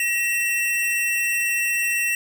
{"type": "tone pair together", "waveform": "square", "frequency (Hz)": [1907, 2697], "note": ["A#6", "E7"], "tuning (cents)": [39, 39], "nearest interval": "tritone", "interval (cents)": 600, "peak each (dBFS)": [-26, -22], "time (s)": [0, 2.15], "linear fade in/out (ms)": 2, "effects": []}